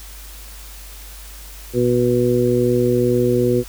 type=harmonic tone; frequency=122.3 Hz; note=B2; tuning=16 cents flat; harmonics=1 / 2 / 3 / 4; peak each=-21 / -20 / -17 / -20 dBFS; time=1.73-3.64 s; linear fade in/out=50 ms; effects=added 50 Hz sine -36 dBFS peak until 3.68 s + white hiss -40 dBFS RMS until 3.68 s